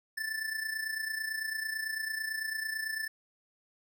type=tone with amplitude modulation; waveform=square; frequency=1760 Hz; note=A6; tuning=in tune; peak=-31 dBFS; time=0.17-3.08 s; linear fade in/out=10 ms; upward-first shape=sine; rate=29 Hz; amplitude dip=65%; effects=11-bit